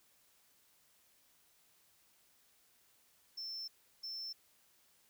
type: tone bursts at uneven times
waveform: triangle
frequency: 5340 Hz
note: E8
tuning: 22 cents sharp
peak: -40 dBFS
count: 2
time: 3.37-3.68 / 4.03-4.33 s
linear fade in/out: 10 ms
effects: white hiss -70 dBFS RMS until 5.09 s